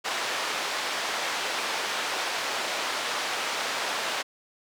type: band-pass noise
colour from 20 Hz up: pink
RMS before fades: -30 dBFS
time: 0.04-4.23 s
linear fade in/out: 20 ms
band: 670 to 5400 Hz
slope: 12 dB/octave
effects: none